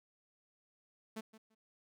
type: tone with echo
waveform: sawtooth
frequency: 220 Hz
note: A3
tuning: in tune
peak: -37 dBFS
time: 1.16-1.21 s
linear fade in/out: 10 ms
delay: 170 ms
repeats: 2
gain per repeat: -15 dB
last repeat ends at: 1.55 s
effects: none